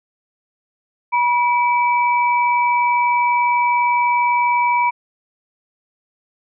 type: tone pair together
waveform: sine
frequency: 968.9 / 2306 Hz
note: B5 / D7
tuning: -33 / -32 cents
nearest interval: octave + minor third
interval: 1501 cents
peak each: -14 / -21 dBFS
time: 1.12-4.91 s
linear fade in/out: 20 ms
effects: none